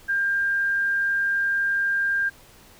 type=tone; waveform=sine; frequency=1598 Hz; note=G6; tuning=33 cents sharp; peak=-20 dBFS; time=0.08-2.3 s; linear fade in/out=20 ms; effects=pink hiss -51 dBFS RMS until 2.79 s